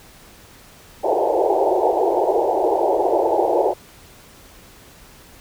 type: band-pass noise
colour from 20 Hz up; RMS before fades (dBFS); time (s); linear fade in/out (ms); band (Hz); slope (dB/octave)
pink; -18; 1.03-3.74; 20; 340 to 900; 96
effects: pink hiss -46 dBFS RMS until 5.4 s